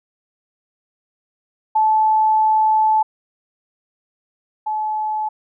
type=tone pair in turn; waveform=sine; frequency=869 / 860 Hz; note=A5 / A5; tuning=-22 / -40 cents; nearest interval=unison; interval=18 cents; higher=first; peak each=-12 / -19 dBFS; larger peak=first; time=1.75-3.03 / 4.66-5.29 s; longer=first; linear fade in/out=10 ms; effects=none

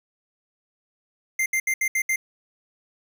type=tone bursts at uneven times; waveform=square; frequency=2093 Hz; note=C7; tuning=in tune; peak=-21 dBFS; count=6; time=1.39-1.46 / 1.53-1.6 / 1.67-1.74 / 1.81-1.88 / 1.95-2.02 / 2.09-2.16 s; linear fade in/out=5 ms; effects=none

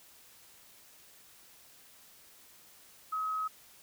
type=tone; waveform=sine; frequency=1274 Hz; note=D#6; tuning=41 cents sharp; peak=-31 dBFS; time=3.12-3.48 s; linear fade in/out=10 ms; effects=white hiss -58 dBFS RMS until 3.82 s

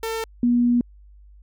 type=tone pair in turn; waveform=sawtooth / sine; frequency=449.3 / 241.3 Hz; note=A4 / B3; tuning=+36 / -40 cents; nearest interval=major seventh; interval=1076 cents; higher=first; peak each=-21 / -15 dBFS; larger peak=second; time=0.03-0.24 / 0.43-0.81 s; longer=second; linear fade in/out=2 ms; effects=added 50 Hz sine -45 dBFS peak until 1.42 s

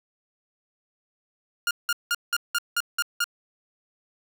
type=tone bursts; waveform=sawtooth; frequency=1414 Hz; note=F6; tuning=21 cents sharp; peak=-18 dBFS; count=8; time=1.67-3.242 s; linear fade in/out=2 ms; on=39 ms; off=180 ms; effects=9-bit

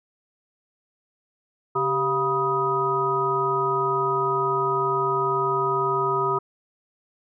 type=harmonic tone with a mistuned harmonic; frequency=139 Hz; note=C#3; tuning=5 cents sharp; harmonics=1 / 3 / 5 / 7 / 9; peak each=-33 / -25 / -34 / -26 / -24 dBFS; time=1.75-6.39 s; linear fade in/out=10 ms; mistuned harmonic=3; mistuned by=-110 cents; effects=none

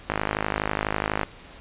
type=click train; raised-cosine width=0.5 ms; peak=-8 dBFS; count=60; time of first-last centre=0.1-1.232 s; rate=52.1 Hz; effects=pink hiss -46 dBFS RMS until 1.6 s + resampled to 8000 Hz

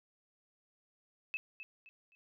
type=tone with echo; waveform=sine; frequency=2608 Hz; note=E7; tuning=19 cents flat; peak=-34 dBFS; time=1.34-1.37 s; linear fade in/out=0 ms; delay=260 ms; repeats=3; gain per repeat=-10 dB; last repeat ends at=2.15 s; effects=none

